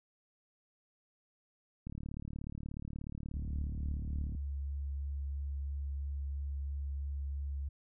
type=click train; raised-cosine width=5 ms; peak=-30 dBFS; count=92; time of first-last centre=1.87-4.35 s; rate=36.7 Hz
type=tone with vibrato; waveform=sine; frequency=70 Hz; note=C#2; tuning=18 cents sharp; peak=-35 dBFS; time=3.34-7.69 s; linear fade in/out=10 ms; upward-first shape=triangle; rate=3 Hz; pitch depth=13 cents each way
effects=none